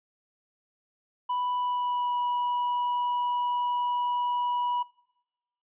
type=tone with pitch glide; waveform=triangle; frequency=989 to 975.9 Hz; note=B5 to B5; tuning=+2 to -21 cents; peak=-24 dBFS; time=1.29-4.83 s; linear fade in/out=10 ms; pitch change=-23 cents; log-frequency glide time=1.56-2.17 s; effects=noise-tail reverb RT60 1.0 s tail -23 dB re dry + resampled to 8000 Hz